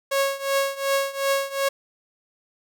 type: tone with tremolo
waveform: sawtooth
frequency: 550 Hz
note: C#5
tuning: 14 cents flat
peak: -14 dBFS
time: 0.11-1.69 s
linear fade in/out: 10 ms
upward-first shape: triangle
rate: 2.7 Hz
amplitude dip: 90%
effects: none